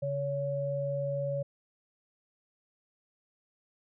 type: tone pair together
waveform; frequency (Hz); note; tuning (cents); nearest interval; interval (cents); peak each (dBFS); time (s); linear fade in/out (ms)
sine; 140.5 / 562; C#3 / C#5; +24 / +24; 2 octaves; 2400; -34 / -31; 0.02-1.43; 10
effects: none